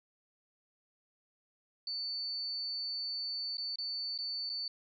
sine tone with dropouts, 4500 Hz, C#8, 25 cents sharp, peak -35 dBFS, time 1.87-4.68 s, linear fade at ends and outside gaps 2 ms, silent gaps 3.571-3.581 / 3.758-3.785 / 4.178-4.187 / 4.494-4.498 s, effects none

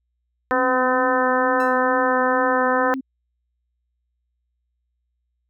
harmonic tone, 254.7 Hz, C4, 46 cents flat, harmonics 2 / 3 / 4 / 5 / 6 / 7, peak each -21 / -25 / -23 / -25 / -26 / -27 dBFS, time 0.51-2.94 s, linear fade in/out 0 ms
sine tone with vibrato, 261.6 Hz, C4, in tune, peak -25 dBFS, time 0.51-3.01 s, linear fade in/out 10 ms, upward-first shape triangle, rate 2.2 Hz, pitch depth 56 cents each way
sawtooth tone with exponential decay, 1329 Hz, E6, 14 cents sharp, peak -31 dBFS, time 1.6-1.87 s, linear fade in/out 1 ms, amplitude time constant 57 ms
effects added 60 Hz sine -70 dBFS peak until 5.49 s

